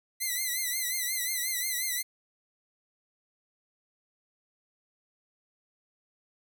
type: tone with vibrato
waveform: 5% pulse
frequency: 2025 Hz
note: B6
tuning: 43 cents sharp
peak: -19 dBFS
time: 0.2-2.03 s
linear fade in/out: 20 ms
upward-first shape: triangle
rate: 5.6 Hz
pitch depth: 94 cents each way
effects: none